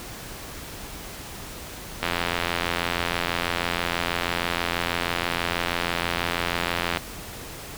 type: click train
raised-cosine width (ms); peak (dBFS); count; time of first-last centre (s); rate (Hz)
0.3; -7; 427; 2.03-6.972; 86.2
effects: pink hiss -38 dBFS RMS until 7.77 s